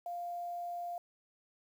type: tone with quantisation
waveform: sine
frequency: 698.5 Hz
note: F5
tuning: in tune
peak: -37 dBFS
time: 0.06-0.98 s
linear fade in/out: 2 ms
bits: 10
effects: none